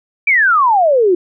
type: exponential sweep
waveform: sine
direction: down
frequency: 2382 to 342.3 Hz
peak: -8 dBFS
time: 0.27-1.15 s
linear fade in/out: 5 ms
effects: none